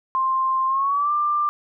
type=tone with pitch glide; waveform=sine; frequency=1052 to 1187.7 Hz; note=C6 to D6; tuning=+9 to +19 cents; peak=-18 dBFS; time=0.15-1.49 s; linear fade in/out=0 ms; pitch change=+210 cents; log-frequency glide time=0.67-1.12 s; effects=none